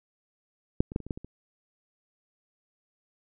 clicks, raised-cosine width 3 ms, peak -8 / -25 / -14 / -28 / -28 / -17 / -26 / -29 dBFS, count 8, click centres 0.805 / 0.919 / 0.961 / 1.003 / 1.066 / 1.108 / 1.175 / 1.246 s, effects none

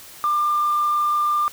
sine tone with frequency modulation, 1194 Hz, D6, 28 cents sharp, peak -16 dBFS, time 0.24-1.48 s, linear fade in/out 0 ms, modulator 26 Hz, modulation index 0.29, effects tanh soft clip ceiling -13 dBFS + white hiss -42 dBFS RMS until 1.52 s

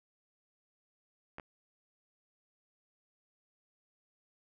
clicks, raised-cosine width 0.5 ms, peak -29 dBFS, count 2, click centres 1.384 / 1.398 s, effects none

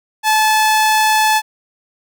sawtooth tone, 866 Hz, A5, 28 cents flat, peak -7 dBFS, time 0.23-1.42 s, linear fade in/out 50 ms, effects none

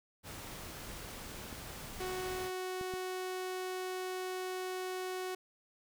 pink noise, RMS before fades -46 dBFS, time 0.23-2.51 s, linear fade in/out 50 ms
clicks, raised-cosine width 3 ms, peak -33 dBFS, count 3, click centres 1.528 / 2.812 / 2.938 s
sawtooth tone, 370 Hz, F#4, in tune, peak -33 dBFS, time 2-5.35 s, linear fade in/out 5 ms
effects none

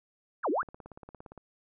sine exponential two-way sweep, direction down then up, 1838 to 268.9 to 1780 Hz, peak -26 dBFS, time 0.43-0.63 s, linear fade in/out 20 ms, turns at 0.5 s
click train, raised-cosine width 1 ms, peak -32 dBFS, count 14, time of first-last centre 0.63-1.377 s, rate 17.4 Hz
effects none

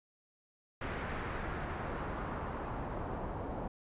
pink noise with low-pass filter sweep, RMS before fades -39 dBFS, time 0.81-3.68 s, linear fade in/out 5 ms, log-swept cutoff 1900 to 810 Hz, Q 1.3, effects resampled to 8000 Hz

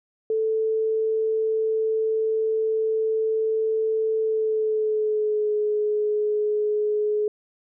sine tone with pitch glide, 440.4 to 421.7 Hz, A4 to G#4, +2 to +26 cents, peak -20 dBFS, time 0.3-7.28 s, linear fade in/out 2 ms, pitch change -76 cents, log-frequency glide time 4.21-5.54 s, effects none

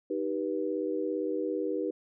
sine chord, Eb augmented, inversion none, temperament just, 311.1 / 388.9 / 486.1 Hz, Eb4 / G4 / B4, 0 / -14 / -28 cents, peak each -33 dBFS, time 0.1-1.91 s, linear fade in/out 5 ms, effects none

